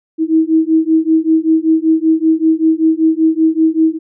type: beating tone pair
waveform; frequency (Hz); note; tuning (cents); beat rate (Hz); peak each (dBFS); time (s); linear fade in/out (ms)
sine; 317.8 / 323; D#4 / E4; +37 / -35; 5.2; -12; 0.18-3.99; 50
effects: none